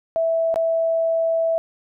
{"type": "tone with dropouts", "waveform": "sine", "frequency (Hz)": 657, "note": "E5", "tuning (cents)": -6, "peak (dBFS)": -17, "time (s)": [0.16, 1.58], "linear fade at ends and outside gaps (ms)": 0, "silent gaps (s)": [0.542, 0.559], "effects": []}